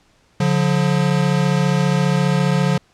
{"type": "tone pair together", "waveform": "square", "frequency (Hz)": [143.5, 178.31], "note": ["D3", "F3"], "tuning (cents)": [-40, 36], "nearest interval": "major third", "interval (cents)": 376, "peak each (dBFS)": -18, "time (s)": [0.4, 2.78], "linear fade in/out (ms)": 5, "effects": ["pink hiss -57 dBFS RMS until 2.93 s", "low-pass 7000 Hz 12 dB/octave"]}